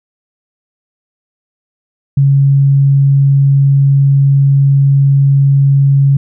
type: tone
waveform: sine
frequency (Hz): 138.59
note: C#3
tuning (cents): 0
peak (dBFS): -5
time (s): 2.17-6.17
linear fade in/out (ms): 5
effects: none